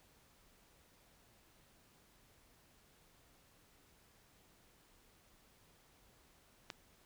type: click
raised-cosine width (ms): 0.2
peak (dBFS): -25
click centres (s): 6.702
effects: pink hiss -68 dBFS RMS until 7.05 s